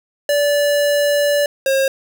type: tone pair in turn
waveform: square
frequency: 580 / 538.4 Hz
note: D5 / C5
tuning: -22 / +49 cents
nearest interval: minor second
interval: 129 cents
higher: first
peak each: -14 dBFS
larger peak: neither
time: 0.29-1.46 / 1.66-1.88 s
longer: first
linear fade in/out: 2 ms
effects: none